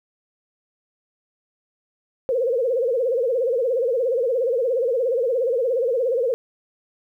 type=tone with vibrato; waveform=sine; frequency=493.9 Hz; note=B4; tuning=in tune; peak=-18 dBFS; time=2.29-6.34 s; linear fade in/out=0 ms; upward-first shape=sine; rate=17 Hz; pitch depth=150 cents each way; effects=10-bit